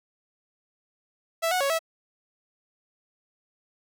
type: tone with pitch steps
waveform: sawtooth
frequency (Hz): 660 / 733 / 555 / 652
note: E5 / F#5 / C#5 / E5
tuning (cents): +2 / -16 / +2 / -19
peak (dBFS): -19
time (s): 1.42-1.792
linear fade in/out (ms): 20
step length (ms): 93
effects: none